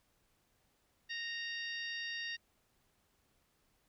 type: harmonic tone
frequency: 929 Hz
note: A#5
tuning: 6 cents flat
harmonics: 2 / 3 / 4 / 5 / 6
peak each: -41 / -45 / -47 / -49 / -51 dBFS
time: 1.09-2.37 s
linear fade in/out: 20 ms
effects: pink hiss -75 dBFS RMS until 3.88 s